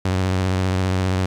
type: tone with vibrato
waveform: sawtooth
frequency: 93.3 Hz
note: F#2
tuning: 15 cents sharp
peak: -14 dBFS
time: 0.05-1.26 s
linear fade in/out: 5 ms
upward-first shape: triangle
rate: 15 Hz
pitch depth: 48 cents each way
effects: low-pass 7000 Hz 12 dB/octave + 9-bit